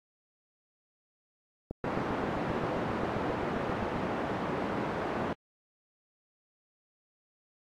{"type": "click train", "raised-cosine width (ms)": 2, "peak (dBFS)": -22, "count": 18, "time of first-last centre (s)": [1.71, 3.962], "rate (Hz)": 7.55}
{"type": "band-pass noise", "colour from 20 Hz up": "pink", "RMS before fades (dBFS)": -33, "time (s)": [1.84, 5.33], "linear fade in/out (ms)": 2, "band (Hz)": [170, 1200], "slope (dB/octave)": 12}
{"effects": ["AAC 64 kbps"]}